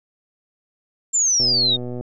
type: exponential sweep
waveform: sine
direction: down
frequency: 7400 to 3638 Hz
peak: -15 dBFS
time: 1.13-1.77 s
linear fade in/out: 20 ms
type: click train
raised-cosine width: 2 ms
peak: -18 dBFS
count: 76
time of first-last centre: 1.4-2.01 s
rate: 123 Hz
effects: none